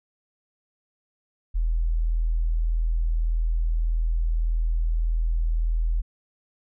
sine tone, 40.85 Hz, E1, 15 cents flat, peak -20 dBFS, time 1.54-6.02 s, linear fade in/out 20 ms, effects none

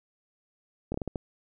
slowing click train, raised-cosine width 2 ms, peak -18 dBFS, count 6, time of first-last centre 0.92-1.158 s, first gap 23 ms, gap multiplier 1.37, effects none

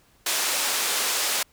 white band-pass noise, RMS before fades -25 dBFS, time 0.26-1.43 s, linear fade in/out 5 ms, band 410 to 9300 Hz, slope 12 dB/octave, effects pink hiss -60 dBFS RMS until 1.52 s

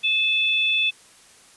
sine tone pair together, 2600 / 3476 Hz, E7 / A7, -24 / -22 cents, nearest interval perfect fourth, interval 502 cents, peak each -20 / -22 dBFS, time 0.03-0.91 s, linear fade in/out 20 ms, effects white hiss -51 dBFS RMS until 1.56 s + resampled to 24000 Hz

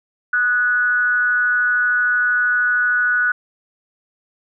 sine tone with frequency modulation, 1473 Hz, F#6, 8 cents flat, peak -14 dBFS, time 0.33-3.32 s, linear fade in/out 5 ms, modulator 233 Hz, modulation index 0.39, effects none

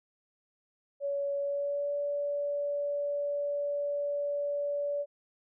sine tone with pitch glide, 564 to 575.5 Hz, C#5 to D5, +30 to -35 cents, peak -29 dBFS, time 1-5.06 s, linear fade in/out 50 ms, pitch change +35 cents, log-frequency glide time 1.38-1.94 s, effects none

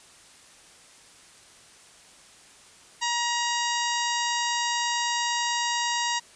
harmonic tone, 949 Hz, A#5, 31 cents sharp, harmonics 1 / 2 / 3 / 4 / 5 / 6 / 7 / 8, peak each -28 / -31 / -33 / -34 / -35 / -36 / -36 / -37 dBFS, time 3.01-6.2 s, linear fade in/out 20 ms, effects white hiss -52 dBFS RMS until 6.35 s + resampled to 22050 Hz

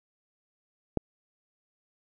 click, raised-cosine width 2 ms, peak -12 dBFS, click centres 0.973 s, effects none

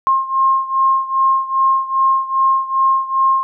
sine beating tone pair, 1066 / 1068.5 Hz, C6 / C6, +32 / +36 cents, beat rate 2.5 Hz, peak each -14 / -17 dBFS, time 0.07-3.43 s, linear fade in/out 0 ms, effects none

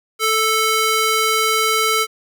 square tone with high-pass filter, 440 Hz, A4, in tune, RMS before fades -17 dBFS, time 0.19-2.07 s, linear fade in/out 50 ms, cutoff 1000 Hz, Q 0.72, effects none

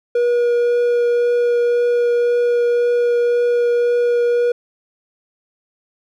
triangle tone with vibrato, 480 Hz, B4, 49 cents flat, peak -11 dBFS, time 0.15-4.52 s, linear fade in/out 5 ms, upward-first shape triangle, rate 1.9 Hz, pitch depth 8 cents each way, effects none

